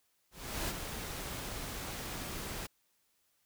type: noise with ADSR envelope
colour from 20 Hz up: pink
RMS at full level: -35 dBFS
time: 0.31-2.67 s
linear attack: 370 ms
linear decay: 45 ms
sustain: -6 dB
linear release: 11 ms
effects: white hiss -75 dBFS RMS until 3.45 s